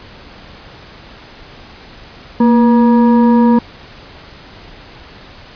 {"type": "tone with frequency modulation", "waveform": "sine", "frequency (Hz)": 233.1, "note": "A#3", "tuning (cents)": 0, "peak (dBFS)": -6, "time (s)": [2.4, 3.59], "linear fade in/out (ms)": 5, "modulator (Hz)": 719, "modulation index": 0.62, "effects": ["pink hiss -37 dBFS RMS until 5.55 s", "resampled to 11025 Hz"]}